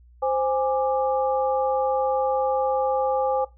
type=tone cluster; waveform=sine; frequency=522 / 825 / 1180 Hz; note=C5 / G#5 / D6; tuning=-4 / -12 / +8 cents; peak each=-23 / -24 / -32 dBFS; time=0.22-3.45 s; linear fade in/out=10 ms; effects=noise-tail reverb RT60 0.2 s tail -17 dB re dry + added 60 Hz sine -49 dBFS peak until 3.57 s